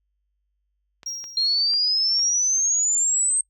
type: clicks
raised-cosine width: 0.2 ms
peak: -25 dBFS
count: 4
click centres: 1.032 / 1.241 / 1.737 / 2.193 s
type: tone with exponential decay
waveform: triangle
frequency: 5620 Hz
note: F8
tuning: 10 cents sharp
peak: -25 dBFS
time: 1.06-1.94 s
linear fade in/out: 5 ms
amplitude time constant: 190 ms
type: exponential sweep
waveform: sine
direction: up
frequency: 4186 to 8372 Hz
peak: -18 dBFS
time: 1.37-3.41 s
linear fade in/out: 2 ms
effects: noise-tail reverb RT60 0.1 s tail -26 dB re dry + added 50 Hz sine -70 dBFS peak until 3.49 s